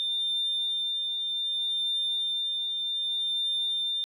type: tone with tremolo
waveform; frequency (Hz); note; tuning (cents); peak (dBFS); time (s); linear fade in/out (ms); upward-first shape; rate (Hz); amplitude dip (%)
sine; 3598; A7; +38; -24; 0-4.04; 0; triangle; 0.64; 35
effects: tanh soft clip ceiling -22 dBFS + 11-bit